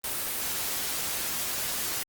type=noise; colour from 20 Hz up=white; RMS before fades=-31 dBFS; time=0.04-2.03 s; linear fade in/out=2 ms; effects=Opus 24 kbps